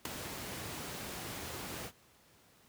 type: noise with ADSR envelope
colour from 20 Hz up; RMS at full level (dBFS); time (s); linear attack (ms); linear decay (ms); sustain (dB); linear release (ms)
pink; -33; 0.05-1.92; 4; 7; -9; 69
effects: pink hiss -64 dBFS RMS until 2.68 s + high-pass 80 Hz 12 dB/octave